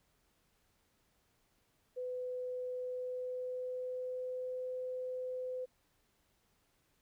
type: tone with pitch glide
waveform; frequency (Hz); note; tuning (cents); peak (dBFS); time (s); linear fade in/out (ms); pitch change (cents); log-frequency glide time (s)
sine; 502 to 507.8; B4 to B4; +28 to +48; -37; 1.96-5.66; 20; +20; 2.72-4.71
effects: pink hiss -75 dBFS RMS until 7.01 s